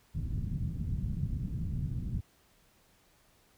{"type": "low-pass noise", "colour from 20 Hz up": "white", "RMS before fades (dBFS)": -34, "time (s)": [0.14, 2.21], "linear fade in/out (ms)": 20, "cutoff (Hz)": 160, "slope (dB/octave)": 24, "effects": ["pink hiss -66 dBFS RMS until 3.57 s"]}